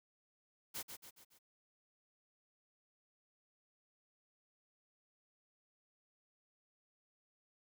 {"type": "noise with echo", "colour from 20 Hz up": "white", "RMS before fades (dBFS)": -43, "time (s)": [0.74, 0.83], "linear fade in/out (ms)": 20, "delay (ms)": 140, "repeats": 4, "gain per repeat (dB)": -6, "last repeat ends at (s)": 1.39, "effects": []}